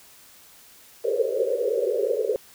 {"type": "band-pass noise", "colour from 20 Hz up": "white", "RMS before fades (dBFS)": -24, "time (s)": [1.04, 2.36], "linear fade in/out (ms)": 0, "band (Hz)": [390, 550], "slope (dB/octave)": 96, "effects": ["white hiss -51 dBFS RMS until 2.54 s"]}